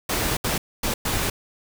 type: noise bursts at uneven times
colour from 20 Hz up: pink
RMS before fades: -24 dBFS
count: 4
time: 0.09-0.37 / 0.44-0.58 / 0.83-0.94 / 1.05-1.3 s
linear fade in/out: 5 ms
effects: none